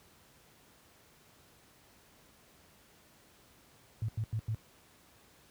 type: tone bursts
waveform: sine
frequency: 110 Hz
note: A2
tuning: in tune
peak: -30 dBFS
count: 4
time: 4.02-4.546 s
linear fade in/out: 0 ms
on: 64 ms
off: 90 ms
effects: pink hiss -62 dBFS RMS until 5.5 s + high-pass 60 Hz 12 dB/octave